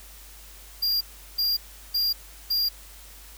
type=tone bursts; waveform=square; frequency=4788 Hz; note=D8; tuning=33 cents sharp; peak=-22 dBFS; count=4; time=0.82-2.69 s; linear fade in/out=10 ms; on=190 ms; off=370 ms; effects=added 50 Hz sine -47 dBFS peak until 3.37 s + white hiss -48 dBFS RMS until 3.37 s